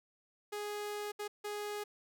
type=tone bursts at uneven times; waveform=sawtooth; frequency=415.3 Hz; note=G#4; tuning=in tune; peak=-34 dBFS; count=3; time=0.52-1.12 / 1.19-1.28 / 1.44-1.84 s; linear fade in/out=10 ms; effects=none